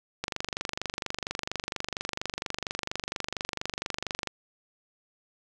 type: click train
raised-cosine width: 0.2 ms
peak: -13 dBFS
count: 99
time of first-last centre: 0.24-4.273 s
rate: 24.3 Hz
effects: none